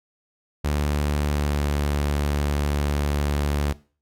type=tone with pitch glide; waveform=sawtooth; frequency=73.42 to 72.58 Hz; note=D2 to D2; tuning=0 to -20 cents; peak=-17 dBFS; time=0.64-3.73 s; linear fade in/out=10 ms; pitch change=-20 cents; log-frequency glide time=1.28-1.63 s; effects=noise-tail reverb RT60 0.4 s tail -21 dB re dry + AAC 64 kbps